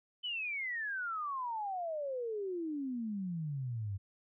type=exponential sweep; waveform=sine; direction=down; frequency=3049 to 94.4 Hz; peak=-35 dBFS; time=0.23-3.98 s; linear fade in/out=20 ms; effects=none